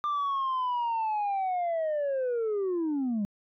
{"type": "linear sweep", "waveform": "sine", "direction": "down", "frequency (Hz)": [1194, 196], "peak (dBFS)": -24, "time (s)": [0.04, 3.25], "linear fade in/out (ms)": 0, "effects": ["tanh soft clip ceiling -25 dBFS"]}